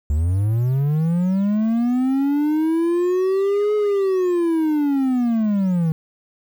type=linear two-way sweep; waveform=triangle; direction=up then down; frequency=70.7 to 424 to 156.8 Hz; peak=-14 dBFS; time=0.1-5.92 s; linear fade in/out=0 ms; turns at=3.75 s; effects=8-bit